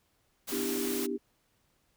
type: noise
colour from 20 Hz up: white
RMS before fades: -37 dBFS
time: 0.47-1.07 s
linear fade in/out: 20 ms
type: chord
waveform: sine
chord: E minor seventh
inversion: second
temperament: just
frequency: 247.2 / 296.7 / 329.6 / 395.6 Hz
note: B3 / D4 / E4 / G4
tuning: +2 / +18 / 0 / +16 cents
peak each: -36 / -37 / -39 / -34 dBFS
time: 0.51-1.18 s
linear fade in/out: 20 ms
effects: pink hiss -72 dBFS RMS until 1.96 s